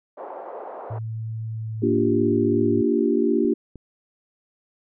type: band-pass noise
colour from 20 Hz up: white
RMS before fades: -36 dBFS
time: 0.17-0.99 s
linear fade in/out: 10 ms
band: 420 to 840 Hz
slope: 24 dB/octave
type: tone with pitch glide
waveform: sine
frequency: 111.5 to 108.33 Hz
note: A2 to A2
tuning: +23 to -26 cents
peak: -27 dBFS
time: 0.9-2.82 s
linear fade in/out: 10 ms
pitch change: -49 cents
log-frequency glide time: 1.47-2.2 s
type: chord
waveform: sine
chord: G minor seventh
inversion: first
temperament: equal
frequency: 233.1 / 293.7 / 349.2 / 392 Hz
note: Bb3 / D4 / F4 / G4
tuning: 0 / 0 / 0 / 0 cents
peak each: -23 dBFS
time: 1.82-3.54 s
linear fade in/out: 10 ms
type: clicks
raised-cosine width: 3 ms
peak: -30 / -27 dBFS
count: 2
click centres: 3.449 / 3.757 s
effects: none